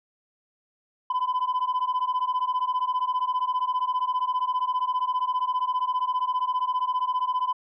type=beating tone pair; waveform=sine; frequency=1000 / 1015 Hz; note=B5 / B5; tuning=+21 / +47 cents; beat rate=15 Hz; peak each=-24 dBFS; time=1.1-7.53 s; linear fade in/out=5 ms; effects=tanh soft clip ceiling -20 dBFS